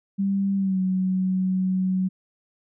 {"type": "tone with pitch glide", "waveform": "sine", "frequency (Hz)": [196.6, 186.64], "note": ["G3", "F#3"], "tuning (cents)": [5, 15], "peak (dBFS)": -20, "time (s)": [0.18, 2.09], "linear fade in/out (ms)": 20, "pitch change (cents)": -90, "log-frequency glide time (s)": [0.56, 0.8], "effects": []}